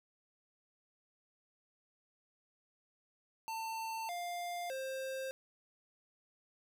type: tone with pitch steps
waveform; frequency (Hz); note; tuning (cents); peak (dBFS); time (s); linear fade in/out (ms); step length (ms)
square; 896 / 701 / 529; A5 / F5 / C5; +31 / +6 / +19; -39; 3.48-5.31; 0; 610
effects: none